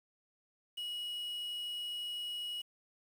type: tone with quantisation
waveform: triangle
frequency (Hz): 2907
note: F#7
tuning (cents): -31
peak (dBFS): -36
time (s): 0.77-2.62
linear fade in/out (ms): 10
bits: 9
effects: none